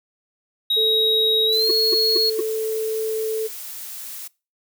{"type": "tone with pitch glide", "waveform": "triangle", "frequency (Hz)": [3805, 4321], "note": ["A#7", "C#8"], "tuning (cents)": [35, -45], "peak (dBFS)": -16, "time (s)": [0.7, 2.3], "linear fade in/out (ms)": 5, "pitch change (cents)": 220, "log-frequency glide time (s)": [1.46, 1.7]}
{"type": "tone", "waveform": "sine", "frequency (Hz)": 440, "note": "A4", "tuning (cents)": 0, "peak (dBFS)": -21, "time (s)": [0.76, 3.48], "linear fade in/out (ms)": 20}
{"type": "noise", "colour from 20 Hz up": "blue", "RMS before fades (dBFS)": -34, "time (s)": [1.52, 4.28], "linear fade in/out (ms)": 10}
{"type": "tone bursts", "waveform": "triangle", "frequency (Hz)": 370, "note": "F#4", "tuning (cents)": 0, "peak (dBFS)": -17, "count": 4, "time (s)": [1.69, 2.408], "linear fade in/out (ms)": 5, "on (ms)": 22, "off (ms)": 210}
{"effects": ["noise-tail reverb RT60 0.3 s tail -23 dB re dry"]}